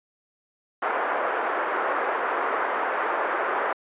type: band-pass noise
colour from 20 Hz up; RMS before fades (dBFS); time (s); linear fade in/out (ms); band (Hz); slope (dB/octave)
white; -26; 0.82-3.73; 5; 390 to 1500; 24
effects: resampled to 8000 Hz